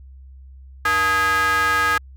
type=ring-modulated tone; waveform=square; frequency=194.4 Hz; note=G3; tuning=14 cents flat; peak=-14 dBFS; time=0.85-1.98 s; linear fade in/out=5 ms; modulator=1450 Hz; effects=added 66 Hz sine -39 dBFS peak until 2.16 s